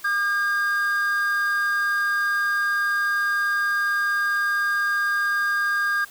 triangle tone pair together, 1207 / 1615.6 Hz, D6 / G#6, +47 / -48 cents, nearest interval perfect fourth, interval 505 cents, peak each -25 / -19 dBFS, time 0.04-6.05 s, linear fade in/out 10 ms, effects white hiss -46 dBFS RMS until 6.1 s

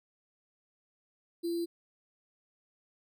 sine tone with sample-and-hold, 339.8 Hz, F4, 47 cents flat, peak -30 dBFS, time 1.43-1.66 s, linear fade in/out 20 ms, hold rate 4410 Hz, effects none

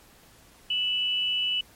sine tone pair together, 2637 / 2960 Hz, E7 / F#7, 0 / 0 cents, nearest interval major second, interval 200 cents, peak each -33 / -24 dBFS, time 0.7-1.61 s, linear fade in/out 5 ms, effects pink hiss -55 dBFS RMS until 1.75 s + MP3 64 kbps

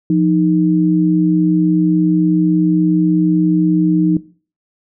sine tone pair together, 174.61 / 311.1 Hz, F3 / D#4, 0 / 0 cents, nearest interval minor seventh, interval 1000 cents, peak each -13 dBFS, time 0.1-4.17 s, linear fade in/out 2 ms, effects noise-tail reverb RT60 0.4 s tail -19 dB re dry

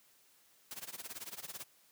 white noise with tremolo, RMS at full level -43 dBFS, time 0.71-1.64 s, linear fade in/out 0 ms, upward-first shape sine, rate 18 Hz, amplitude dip 90%, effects white hiss -67 dBFS RMS until 1.91 s + high-pass 100 Hz 12 dB/octave

